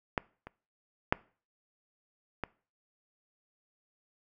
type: clicks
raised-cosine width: 0.5 ms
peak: -13 / -28 / -8 / -18 dBFS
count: 4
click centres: 0.178 / 0.47 / 1.125 / 2.437 s
effects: noise-tail reverb RT60 0.4 s tail -22 dB re dry